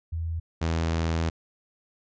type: tone pair in turn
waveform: sine / sawtooth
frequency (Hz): 82.41 / 82.04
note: E2 / E2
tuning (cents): 0 / -8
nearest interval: unison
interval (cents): 8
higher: first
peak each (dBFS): -27 / -20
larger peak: second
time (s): 0.12-0.4 / 0.61-1.3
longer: second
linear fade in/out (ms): 10
effects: resampled to 16000 Hz